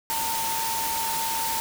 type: tone in noise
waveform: sine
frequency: 905 Hz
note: A5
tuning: 48 cents sharp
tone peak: -28 dBFS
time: 0.1-1.6 s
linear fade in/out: 0 ms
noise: white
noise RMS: -29 dBFS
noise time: 0.1-1.6 s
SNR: -2 dB
effects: none